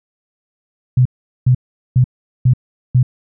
sine tone bursts, 126.2 Hz, B2, 38 cents sharp, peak -7 dBFS, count 5, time 0.97-3.03 s, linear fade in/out 5 ms, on 84 ms, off 410 ms, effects none

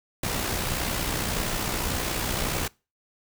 pink noise with amplitude modulation, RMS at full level -26 dBFS, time 0.23-2.68 s, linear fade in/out 5 ms, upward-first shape sine, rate 61.7 Hz, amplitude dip 45%, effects noise-tail reverb RT60 0.3 s tail -24 dB re dry

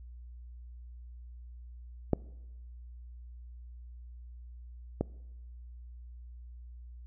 clicks, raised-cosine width 2 ms, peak -11 / -15 dBFS, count 2, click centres 2.133 / 5.01 s, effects noise-tail reverb RT60 1.0 s tail -23 dB re dry + added 60 Hz sine -45 dBFS peak until 7.06 s

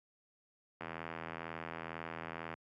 click train, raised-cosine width 0.5 ms, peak -26 dBFS, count 143, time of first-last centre 0.81-2.54 s, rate 82.1 Hz, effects high-pass 100 Hz 12 dB/octave + Opus 48 kbps

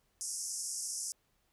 pink band-pass noise, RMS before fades -39 dBFS, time 0.21-1.12 s, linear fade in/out 0 ms, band 5200 to 11000 Hz, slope 96 dB/octave, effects pink hiss -75 dBFS RMS until 1.52 s

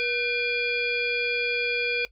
harmonic tone with a mistuned harmonic, 480.7 Hz, B4, 47 cents flat, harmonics 1 / 3 / 5 / 7 / 9 / 10, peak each -30 / -35 / -25 / -36 / -40 / -38 dBFS, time 0-2.05 s, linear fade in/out 0 ms, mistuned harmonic 3, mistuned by +95 cents, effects noise-tail reverb RT60 0.1 s tail -18 dB re dry + added 50 Hz sine -55 dBFS peak until 2.11 s

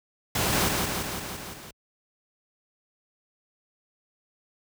pink noise with echo, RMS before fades -25 dBFS, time 0.35-0.69 s, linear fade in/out 5 ms, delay 170 ms, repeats 6, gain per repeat -3 dB, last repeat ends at 1.71 s, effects high-pass 60 Hz 12 dB/octave

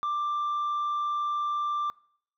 sine tone with tanh clipping, 1181 Hz, D6, 9 cents sharp, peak -27 dBFS, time 0.03-1.9 s, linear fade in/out 0 ms, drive 2 dB, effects noise-tail reverb RT60 0.6 s tail -23 dB re dry

